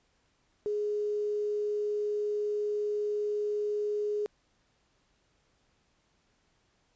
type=tone with quantisation; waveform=sine; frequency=417.3 Hz; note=G#4; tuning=8 cents sharp; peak=-28 dBFS; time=0.66-4.26 s; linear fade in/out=0 ms; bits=9; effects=pink hiss -71 dBFS RMS until 6.95 s + resampled to 16000 Hz